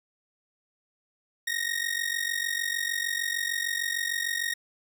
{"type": "ring-modulated tone", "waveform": "sawtooth", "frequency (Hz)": 1867, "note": "A#6", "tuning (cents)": 2, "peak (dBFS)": -21, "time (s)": [1.47, 4.54], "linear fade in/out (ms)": 2, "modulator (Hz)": 23.3, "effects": []}